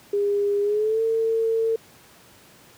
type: tone with pitch glide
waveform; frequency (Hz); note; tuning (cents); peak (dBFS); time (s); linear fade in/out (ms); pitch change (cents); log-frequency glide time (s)
sine; 406.1 to 450.6; G#4 to A4; -39 to +41; -19; 0.13-1.76; 5; +180; 0.62-1.02
effects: pink hiss -51 dBFS RMS until 2.77 s + high-pass 100 Hz 12 dB/octave